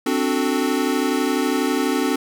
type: chord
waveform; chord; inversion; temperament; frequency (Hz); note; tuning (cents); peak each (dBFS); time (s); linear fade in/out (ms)
square; D dominant seventh; third; equal; 261.6 / 293.7 / 370 / 440; C4 / D4 / F#4 / A4; 0 / 0 / 0 / 0; -23 / -24 / -26 / -27; 0.06-2.16; 5
effects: none